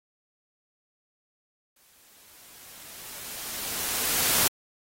white noise with exponential growth, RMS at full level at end -21 dBFS, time 1.76-4.48 s, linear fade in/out 5 ms, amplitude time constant 590 ms, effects AAC 48 kbps

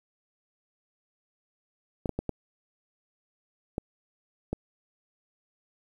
clicks, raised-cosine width 2 ms, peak -16 dBFS, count 6, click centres 2.058 / 2.093 / 2.19 / 2.293 / 3.781 / 4.53 s, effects 9-bit

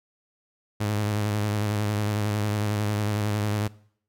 sawtooth tone with vibrato, 104.8 Hz, G#2, 16 cents sharp, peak -20 dBFS, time 0.8-3.68 s, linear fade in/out 10 ms, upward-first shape square, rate 11 Hz, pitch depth 31 cents each way, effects noise-tail reverb RT60 0.6 s tail -21 dB re dry

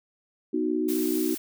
sine chord, B major, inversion none, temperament equal, 246.9 / 311.1 / 370 Hz, B3 / D#4 / F#4, 0 / 0 / 0 cents, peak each -30 / -26 / -28 dBFS, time 0.53-1.35 s, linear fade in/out 10 ms
blue noise, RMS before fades -35 dBFS, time 0.88-1.38 s, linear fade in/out 10 ms
effects none

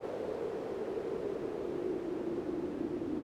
pink noise with band-pass filter sweep, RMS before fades -37 dBFS, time 0-3.23 s, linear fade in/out 50 ms, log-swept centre 470 to 310 Hz, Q 5, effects none

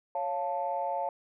sine chord, Db augmented, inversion none, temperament equal, 554.4 / 698.5 / 880 Hz, Db5 / F5 / A5, 0 / 0 / 0 cents, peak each -34 / -33 / -32 dBFS, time 0.15-1.09 s, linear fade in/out 2 ms, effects tanh soft clip ceiling -20 dBFS

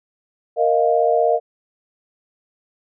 sine chord, Bb suspended fourth, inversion none, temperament equal, 466.2 / 622.3 / 698.5 Hz, Bb4 / Eb5 / F5, 0 / 0 / 0 cents, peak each -18 dBFS, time 0.56-1.4 s, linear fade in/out 50 ms, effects none

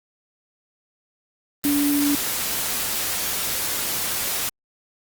sine tone in noise, 287.9 Hz, D4, 34 cents flat, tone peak -18 dBFS, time 1.65-2.15 s, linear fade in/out 0 ms, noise white, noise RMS -25 dBFS, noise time 1.64-4.49 s, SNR +4 dB, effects Opus 32 kbps

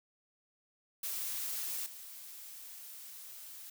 blue noise with level steps, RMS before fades -38 / -49 dBFS, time 1.03-3.7 s, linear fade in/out 5 ms, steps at 1.86 s, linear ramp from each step 2 ms, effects none

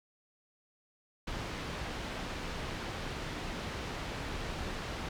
pink low-pass noise, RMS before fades -39 dBFS, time 1.27-5.09 s, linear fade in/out 5 ms, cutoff 4100 Hz, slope 12 dB/octave, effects none

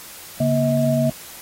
sine tone cluster, 140.1 / 236.6 / 639 Hz, C#3 / A#3 / D#5, +19 / +26 / +46 cents, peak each -20 dBFS, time 0.4-1.1 s, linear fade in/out 5 ms, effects white hiss -39 dBFS RMS until 1.41 s + AAC 48 kbps

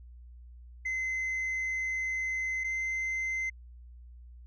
sine tone pair in turn, 2056 / 2071 Hz, C7 / C7, -31 / -18 cents, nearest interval unison, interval 13 cents, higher second, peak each -27 / -27 dBFS, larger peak neither, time 0.85-2.64 / 2.64-3.5 s, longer first, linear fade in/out 10 ms, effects tanh soft clip ceiling -29 dBFS + added 60 Hz sine -47 dBFS peak until 4.46 s

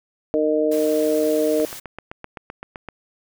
harmonic tone, 153.7 Hz, D#3, 21 cents flat, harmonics 2 / 3 / 4, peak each -22 / -20 / -21 dBFS, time 0.34-1.65 s, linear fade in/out 0 ms
white noise, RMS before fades -36 dBFS, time 0.71-1.8 s, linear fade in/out 10 ms
click train, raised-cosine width 0.5 ms, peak -18 dBFS, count 11, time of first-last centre 1.6-2.887 s, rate 7.77 Hz
effects none

